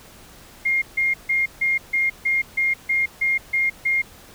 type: tone bursts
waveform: sine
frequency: 2127 Hz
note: C7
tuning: 28 cents sharp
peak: -17 dBFS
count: 11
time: 0.65-4.02 s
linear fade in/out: 10 ms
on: 170 ms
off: 150 ms
effects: pink hiss -46 dBFS RMS until 4.34 s